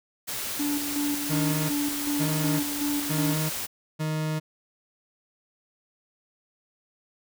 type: noise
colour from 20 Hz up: white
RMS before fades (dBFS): -32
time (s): 0.27-3.67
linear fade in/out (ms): 20
type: tone with tremolo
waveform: triangle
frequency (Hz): 289.7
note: D4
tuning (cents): -24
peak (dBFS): -23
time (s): 0.59-3.34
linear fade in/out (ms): 10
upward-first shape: square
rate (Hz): 2.7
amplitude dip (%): 55
type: tone bursts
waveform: 40% pulse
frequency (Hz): 155.56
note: D#3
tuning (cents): 0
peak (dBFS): -25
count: 4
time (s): 1.29-4.4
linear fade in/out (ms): 20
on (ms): 410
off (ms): 490
effects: none